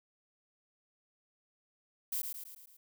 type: noise with echo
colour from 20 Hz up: violet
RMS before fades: -35 dBFS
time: 2.12-2.22 s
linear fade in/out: 5 ms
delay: 110 ms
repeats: 5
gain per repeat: -5 dB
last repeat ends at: 2.77 s
effects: none